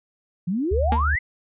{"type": "exponential sweep", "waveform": "sine", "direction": "up", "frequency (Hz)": [164.81, 2103], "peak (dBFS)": -21, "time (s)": [0.47, 1.19], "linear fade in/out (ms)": 10}
{"type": "tone", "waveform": "sine", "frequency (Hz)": 73.7, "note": "D2", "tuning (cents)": 7, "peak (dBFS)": -20, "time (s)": [0.71, 1.16], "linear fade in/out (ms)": 10}
{"type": "tone with exponential decay", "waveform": "sawtooth", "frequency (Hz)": 233.1, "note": "A#3", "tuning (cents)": 0, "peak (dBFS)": -16, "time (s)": [0.92, 1.06], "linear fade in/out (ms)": 2, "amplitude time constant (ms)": 29}
{"effects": ["resampled to 8000 Hz"]}